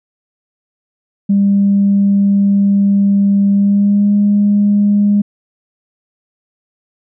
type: tone with pitch glide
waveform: sine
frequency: 199.5 to 204.6 Hz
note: G3 to G#3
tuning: +31 to -26 cents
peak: -7 dBFS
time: 1.29-5.22 s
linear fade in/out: 10 ms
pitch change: +43 cents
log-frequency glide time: 3.51-4.13 s
effects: tanh soft clip ceiling -3 dBFS